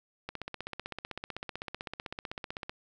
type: click train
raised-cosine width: 0.3 ms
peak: -21 dBFS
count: 39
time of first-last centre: 0.29-2.695 s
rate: 15.8 Hz
effects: none